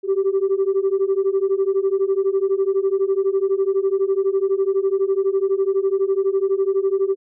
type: beating tone pair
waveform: sine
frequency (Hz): 383 / 395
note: G4 / G4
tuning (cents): -40 / +13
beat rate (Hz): 12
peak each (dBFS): -18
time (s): 0.03-7.16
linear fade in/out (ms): 50
effects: tanh soft clip ceiling -12 dBFS